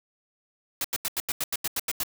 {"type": "noise bursts", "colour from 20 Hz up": "white", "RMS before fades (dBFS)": -28, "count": 11, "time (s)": [0.81, 2.034], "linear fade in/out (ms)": 2, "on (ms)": 34, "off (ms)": 85, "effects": []}